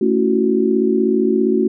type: chord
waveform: sine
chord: F# minor seventh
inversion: first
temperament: just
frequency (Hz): 222 / 277.5 / 333 / 370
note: A3 / C#4 / E4 / F#4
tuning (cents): +16 / +2 / +18 / 0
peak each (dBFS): -18 / -20 / -21 / -16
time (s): 0.01-1.68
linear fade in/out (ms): 5
effects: none